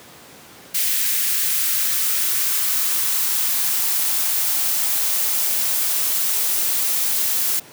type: noise with high-pass filter sweep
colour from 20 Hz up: blue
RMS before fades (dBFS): -20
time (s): 0.74-7.6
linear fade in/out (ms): 10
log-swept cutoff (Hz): 2000 to 280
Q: 1.5
effects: pink hiss -43 dBFS RMS until 7.72 s + high-pass 150 Hz 12 dB/octave